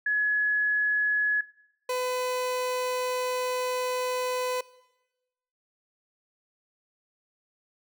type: tone pair in turn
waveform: sine / 30% pulse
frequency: 1693 / 503.3 Hz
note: G#6 / B4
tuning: +33 / +33 cents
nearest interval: octave + major sixth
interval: 2100 cents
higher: first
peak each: -23 / -24 dBFS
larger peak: first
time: 0.06-1.41 / 1.89-4.61 s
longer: second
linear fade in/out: 5 ms
effects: noise-tail reverb RT60 1.0 s tail -21 dB re dry